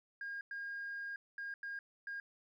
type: tone bursts at uneven times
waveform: sine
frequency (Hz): 1621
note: G#6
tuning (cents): -42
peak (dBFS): -39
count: 5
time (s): 0.21-0.41 / 0.51-1.16 / 1.38-1.54 / 1.63-1.79 / 2.07-2.2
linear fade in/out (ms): 2
effects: tanh soft clip ceiling -37 dBFS + 13-bit